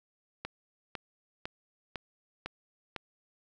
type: click train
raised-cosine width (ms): 0.3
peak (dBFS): -20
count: 6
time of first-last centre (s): 0.45-2.963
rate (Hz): 1.99
effects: none